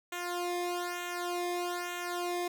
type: tone with flanger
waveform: sawtooth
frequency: 352.5 Hz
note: F4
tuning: 16 cents sharp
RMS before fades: -35 dBFS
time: 0.12-2.48 s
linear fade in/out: 5 ms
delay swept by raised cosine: 0.2 to 0.7 ms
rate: 1.1 Hz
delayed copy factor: -1
effects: none